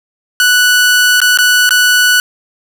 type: tone with dropouts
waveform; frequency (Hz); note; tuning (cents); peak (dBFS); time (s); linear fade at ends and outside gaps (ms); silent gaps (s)
sawtooth; 1480; F#6; 0; -3; 0.4-2.2; 1; 1.203-1.216 / 1.374-1.387 / 1.692-1.707
effects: none